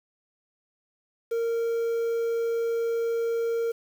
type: tone with quantisation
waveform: triangle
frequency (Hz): 462.1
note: A#4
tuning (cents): -15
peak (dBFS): -22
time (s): 1.31-3.72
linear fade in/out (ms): 10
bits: 8
effects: none

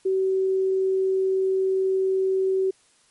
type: tone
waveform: sine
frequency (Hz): 380.6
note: F#4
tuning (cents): +49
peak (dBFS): -19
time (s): 0.05-2.71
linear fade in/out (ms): 10
effects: white hiss -60 dBFS RMS until 3.1 s + MP3 48 kbps

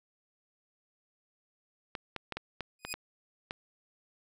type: clicks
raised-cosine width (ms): 0.3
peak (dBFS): -20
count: 8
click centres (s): 1.952 / 2.163 / 2.323 / 2.37 / 2.607 / 2.85 / 2.94 / 3.509
type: tone with exponential growth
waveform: 15% pulse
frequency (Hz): 2489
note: D#7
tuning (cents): 0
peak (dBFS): -26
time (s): 2.79-2.93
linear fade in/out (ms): 2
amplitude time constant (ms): 29
effects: none

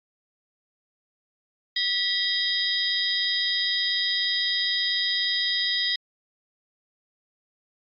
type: tone cluster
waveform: sine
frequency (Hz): 1954 / 3231 / 3711 / 3901 / 4954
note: B6 / G#7 / A#7 / B7 / D#8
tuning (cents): -19 / -48 / -9 / -22 / -8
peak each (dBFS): -29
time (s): 1.76-5.96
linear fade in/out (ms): 5
effects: AAC 48 kbps

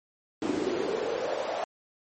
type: noise with high-pass filter sweep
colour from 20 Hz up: brown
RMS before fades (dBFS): -30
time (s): 0.42-1.64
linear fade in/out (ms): 0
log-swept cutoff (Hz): 290 to 680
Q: 4.4
effects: MP3 32 kbps

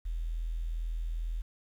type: tone with quantisation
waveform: sine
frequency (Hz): 41.16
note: E1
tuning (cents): -2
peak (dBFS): -31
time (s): 0.05-1.42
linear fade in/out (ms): 10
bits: 10
effects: none

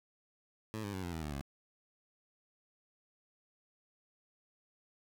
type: tone with pitch steps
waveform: 15% pulse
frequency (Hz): 109.3 / 101.39 / 94.06 / 87.25 / 80.94 / 75.09 / 69.65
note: A2 / G#2 / F#2 / F2 / E2 / D2 / C#2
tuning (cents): -11 / -41 / +29 / -1 / -31 / +39 / +9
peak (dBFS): -32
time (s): 0.74-1.412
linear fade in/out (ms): 0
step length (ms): 96
effects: none

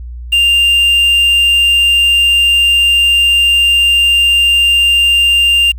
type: tone with quantisation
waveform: triangle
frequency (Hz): 2794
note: F7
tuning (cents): 0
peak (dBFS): -5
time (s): 0.32-5.72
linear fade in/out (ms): 10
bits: 5
effects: added 60 Hz sine -23 dBFS peak until 5.78 s

